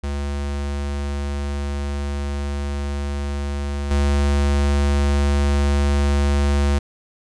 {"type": "tone with level steps", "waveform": "square", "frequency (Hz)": 71.1, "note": "C#2", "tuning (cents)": 45, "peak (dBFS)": [-23, -16], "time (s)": [0.03, 6.79], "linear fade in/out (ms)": 10, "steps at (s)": 3.91, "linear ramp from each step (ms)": 2, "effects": ["resampled to 22050 Hz"]}